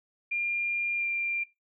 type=tone with pitch glide; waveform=sine; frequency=2400 to 2381 Hz; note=D7 to D7; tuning=+37 to +23 cents; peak=-27 dBFS; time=0.31-1.44 s; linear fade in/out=10 ms; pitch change=-14 cents; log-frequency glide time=0.97-1.05 s; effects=noise-tail reverb RT60 0.2 s tail -18 dB re dry